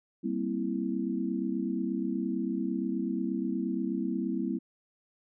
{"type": "chord", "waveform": "sine", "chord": "C dominant seventh", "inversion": "second", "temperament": "equal with one note detuned", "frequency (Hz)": [195.21, 233.1, 261.6, 329.6], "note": ["G3", "Bb3", "C4", "E4"], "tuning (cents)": [-7, 0, 0, 0], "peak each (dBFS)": -34, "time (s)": [0.23, 4.59], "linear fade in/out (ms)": 20, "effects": []}